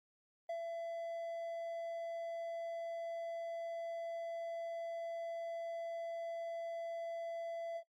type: tone with ADSR envelope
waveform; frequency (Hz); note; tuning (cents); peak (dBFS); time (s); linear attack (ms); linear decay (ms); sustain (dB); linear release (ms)
triangle; 671; E5; +31; -35; 0.49-7.83; 6; 81; -3; 54
effects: noise-tail reverb RT60 0.1 s tail -18 dB re dry + AAC 48 kbps